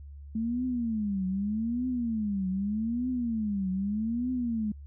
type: tone with vibrato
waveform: sine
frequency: 217.9 Hz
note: A3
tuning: 17 cents flat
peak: -27 dBFS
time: 0.35-4.72 s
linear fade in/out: 5 ms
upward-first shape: triangle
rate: 0.82 Hz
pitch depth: 290 cents each way
effects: added 71 Hz sine -42 dBFS peak until 4.86 s